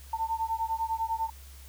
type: beating tone pair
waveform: sine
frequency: 894 / 904 Hz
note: A5 / A5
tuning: +27 / +47 cents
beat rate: 10 Hz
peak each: -31 dBFS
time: 0.13-1.3 s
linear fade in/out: 5 ms
effects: added 68 Hz sine -46 dBFS peak until 1.68 s + white hiss -54 dBFS RMS until 1.68 s